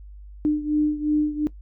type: beating tone pair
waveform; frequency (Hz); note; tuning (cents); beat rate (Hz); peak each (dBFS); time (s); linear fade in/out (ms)
sine; 300 / 302.8; D4 / D#4; +37 / -47; 2.8; -20 / -24; 0.45-1.47; 0
effects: noise-tail reverb RT60 0.1 s tail -18 dB re dry + added 50 Hz sine -39 dBFS peak until 1.61 s